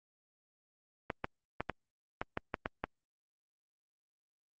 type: clicks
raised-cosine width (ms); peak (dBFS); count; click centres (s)
0.5; -18; 9; 1.102 / 1.244 / 1.606 / 1.697 / 2.215 / 2.374 / 2.542 / 2.659 / 2.84
effects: Opus 32 kbps